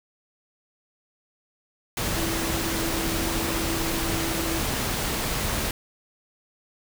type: tone in noise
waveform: sine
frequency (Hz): 329.6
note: E4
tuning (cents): 0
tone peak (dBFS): -30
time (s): 2.17-4.61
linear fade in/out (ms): 2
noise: pink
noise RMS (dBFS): -27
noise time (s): 1.97-5.71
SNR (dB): -6
effects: none